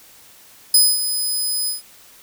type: tone with ADSR envelope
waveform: 10% pulse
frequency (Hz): 5020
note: D#8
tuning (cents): +15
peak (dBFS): -3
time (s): 0.74-1.82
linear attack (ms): 4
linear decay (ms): 230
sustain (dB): -11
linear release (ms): 140
effects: white hiss -47 dBFS RMS until 2.22 s